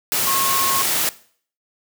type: tone in noise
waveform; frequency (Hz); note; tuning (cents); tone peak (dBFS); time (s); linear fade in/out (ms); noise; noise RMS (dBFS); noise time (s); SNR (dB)
sine; 1085; C#6; -37; -21; 0.27-0.82; 0; white; -20; 0.12-1.09; -4
effects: noise-tail reverb RT60 0.5 s tail -18 dB re dry + high-pass 100 Hz 12 dB/octave